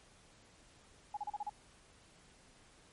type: tone bursts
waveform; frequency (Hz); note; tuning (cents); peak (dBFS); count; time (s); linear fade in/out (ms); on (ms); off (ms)
sine; 832; G#5; +3; -36; 6; 1.14-1.496; 5; 31; 34
effects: pink hiss -63 dBFS RMS until 2.92 s + MP3 48 kbps